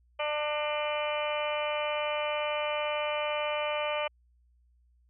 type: harmonic tone with a mistuned harmonic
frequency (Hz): 298.5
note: D4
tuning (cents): +28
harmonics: 2 / 3 / 4 / 5 / 6 / 7 / 8 / 9 / 10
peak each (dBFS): -31 / -37 / -37 / -45 / -47 / -43 / -37 / -46 / -39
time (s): 0.19-4.08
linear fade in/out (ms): 10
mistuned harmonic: 6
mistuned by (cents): +41
effects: added 60 Hz sine -62 dBFS peak until 5.09 s